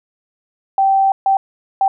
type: tone bursts at uneven times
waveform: sine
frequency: 778 Hz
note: G5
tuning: 13 cents flat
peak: -10 dBFS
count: 3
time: 0.78-1.12 / 1.26-1.37 / 1.81-1.88 s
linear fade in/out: 2 ms
effects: none